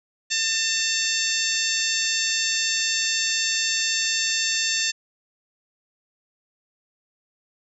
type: harmonic tone with a mistuned harmonic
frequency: 896 Hz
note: A5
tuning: 31 cents sharp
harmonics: 2 / 3 / 4 / 5 / 6 / 7 / 8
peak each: -29 / -29 / -29 / -29 / -29 / -29 / -29 dBFS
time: 0.3-4.92 s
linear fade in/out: 20 ms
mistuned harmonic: 8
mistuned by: +35 cents
effects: none